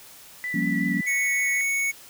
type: tone with vibrato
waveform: sine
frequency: 1972 Hz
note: B6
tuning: 3 cents flat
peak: -27 dBFS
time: 0.44-1.61 s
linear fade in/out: 0 ms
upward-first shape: sine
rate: 5.4 Hz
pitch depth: 19 cents each way
type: chord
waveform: sine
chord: G half-diminished seventh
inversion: third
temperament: equal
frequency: 174.61 / 196 / 233.1 / 277.2 Hz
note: F3 / G3 / Bb3 / Db4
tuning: 0 / 0 / 0 / 0 cents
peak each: -28 dBFS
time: 0.54-1.01 s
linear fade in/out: 5 ms
type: tone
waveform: square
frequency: 2217 Hz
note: C#7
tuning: in tune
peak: -23 dBFS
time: 1.06-1.92 s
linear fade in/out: 20 ms
effects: white hiss -47 dBFS RMS until 2.09 s